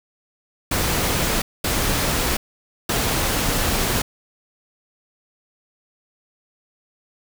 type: noise bursts at uneven times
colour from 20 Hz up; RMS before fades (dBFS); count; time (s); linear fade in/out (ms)
pink; -21; 3; 0.71-1.42 / 1.64-2.37 / 2.89-4.02; 5
effects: none